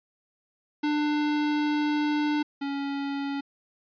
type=tone pair in turn; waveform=square; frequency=297.8 / 279.6 Hz; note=D4 / C#4; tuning=+24 / +15 cents; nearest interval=minor second; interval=109 cents; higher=first; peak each=-24 / -29 dBFS; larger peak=first; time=0.83-2.43 / 2.61-3.41 s; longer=first; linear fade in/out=10 ms; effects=resampled to 11025 Hz